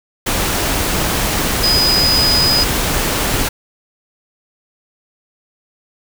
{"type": "tone in noise", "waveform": "sine", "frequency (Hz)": 4978, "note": "D#8", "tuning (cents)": 0, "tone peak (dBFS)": -12, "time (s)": [1.63, 2.64], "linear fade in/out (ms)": 10, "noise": "pink", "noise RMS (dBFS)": -17, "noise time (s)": [0.26, 3.49], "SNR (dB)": 2, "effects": []}